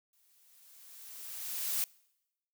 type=noise with exponential growth; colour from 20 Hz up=blue; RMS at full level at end=-31 dBFS; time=0.13-1.84 s; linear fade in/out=1 ms; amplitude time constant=370 ms; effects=noise-tail reverb RT60 0.9 s tail -25 dB re dry